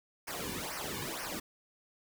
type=noise with flanger; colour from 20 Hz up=pink; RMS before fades=-39 dBFS; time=0.27-1.4 s; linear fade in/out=10 ms; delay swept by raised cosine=0.26 to 1.56 ms; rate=2.1 Hz; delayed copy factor=-0.85; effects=none